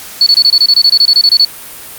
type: tone bursts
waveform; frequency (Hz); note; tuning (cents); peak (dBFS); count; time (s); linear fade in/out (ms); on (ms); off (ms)
sine; 4429; C#8; -2; -3; 16; 0.21-1.449; 2; 54; 25
effects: white hiss -29 dBFS RMS until 1.98 s + Opus 48 kbps